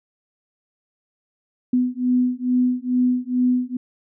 sine beating tone pair, 248.8 / 251.1 Hz, B3 / B3, +13 / +29 cents, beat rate 2.3 Hz, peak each -20 dBFS, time 1.73-3.77 s, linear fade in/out 5 ms, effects none

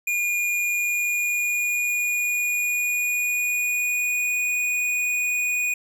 square tone with pitch glide, 2431 to 2468 Hz, D#7 to D#7, -41 to -15 cents, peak -22 dBFS, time 0.07-5.74 s, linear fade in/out 5 ms, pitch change +26 cents, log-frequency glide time 0.54-4.51 s, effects none

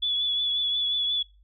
sine tone with vibrato, 3422 Hz, A7, 49 cents flat, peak -23 dBFS, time 0.02-1.23 s, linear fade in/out 10 ms, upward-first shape triangle, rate 5.6 Hz, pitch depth 32 cents each way, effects noise-tail reverb RT60 0.3 s tail -25 dB re dry + added 50 Hz sine -54 dBFS peak until 1.43 s

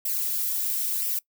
violet noise with flanger, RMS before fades -27 dBFS, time 0.05-1.19 s, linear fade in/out 5 ms, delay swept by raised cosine 0.37 to 3.47 ms, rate 0.99 Hz, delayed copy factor +0.55, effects noise-tail reverb RT60 0.1 s tail -22 dB re dry

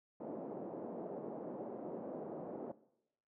white band-pass noise, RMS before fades -45 dBFS, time 0.2-2.72 s, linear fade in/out 5 ms, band 180 to 630 Hz, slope 24 dB/octave, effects noise-tail reverb RT60 0.8 s tail -18 dB re dry

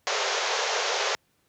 pink band-pass noise, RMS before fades -27 dBFS, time 0.07-1.15 s, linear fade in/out 0 ms, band 400 to 6900 Hz, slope 96 dB/octave, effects pink hiss -69 dBFS RMS until 1.48 s + high-pass 80 Hz 12 dB/octave

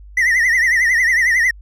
triangle tone with vibrato, 1934 Hz, B6, 37 cents flat, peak -10 dBFS, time 0.17-1.51 s, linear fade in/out 5 ms, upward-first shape triangle, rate 11 Hz, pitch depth 140 cents each way, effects added 50 Hz sine -36 dBFS peak until 1.61 s

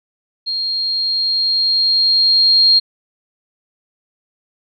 sine tone with level ramp, 4230 Hz, C8, 18 cents sharp, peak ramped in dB -18 to -7 dBFS, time 0.46-2.8 s, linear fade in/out 20 ms, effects none

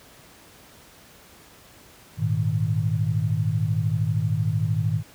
sine chord, Ab suspended second, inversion none, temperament just, 103.83 / 116.8 / 155.74 Hz, Ab2 / Bb2 / Eb3, 0 / +4 / +2 cents, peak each -24 / -25 / -25 dBFS, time 2.17-5.03 s, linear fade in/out 50 ms, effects pink hiss -50 dBFS RMS until 5.14 s + high-pass 60 Hz 12 dB/octave

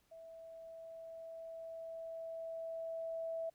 sine tone with level ramp, 656 Hz, E5, 9 cents flat, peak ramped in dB -51 to -37 dBFS, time 0.11-3.5 s, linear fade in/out 10 ms, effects pink hiss -75 dBFS RMS until 3.54 s

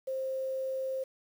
sine tone with quantisation, 528 Hz, C5, 16 cents sharp, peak -31 dBFS, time 0.07-1.04 s, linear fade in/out 10 ms, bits 9, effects none

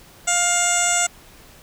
15% pulse tone with low-pass filter, 705 Hz, F5, 16 cents sharp, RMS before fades -19 dBFS, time 0.27-1.07 s, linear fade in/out 10 ms, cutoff 7700 Hz, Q 8.1, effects pink hiss -47 dBFS RMS until 1.62 s

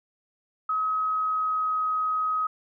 sine tone with pitch glide, 1274 to 1263.7 Hz, D#6 to D#6, +41 to +26 cents, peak -23 dBFS, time 0.69-2.47 s, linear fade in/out 5 ms, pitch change -15 cents, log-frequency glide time 0.86-1.86 s, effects none

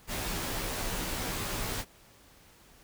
pink noise with comb filter, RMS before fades -34 dBFS, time 0.07-1.85 s, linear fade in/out 50 ms, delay 14 ms, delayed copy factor -0.7, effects pink hiss -58 dBFS RMS until 2.83 s

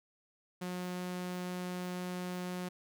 sawtooth tone, 180.4 Hz, F#3, 44 cents flat, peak -33 dBFS, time 0.61-2.69 s, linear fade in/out 10 ms, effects none

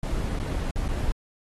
brown noise with dropouts, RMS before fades -27 dBFS, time 0.03-1.12 s, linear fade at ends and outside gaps 2 ms, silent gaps 0.39-0.398 / 0.71-0.758 / 0.882-0.887 s, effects AAC 32 kbps

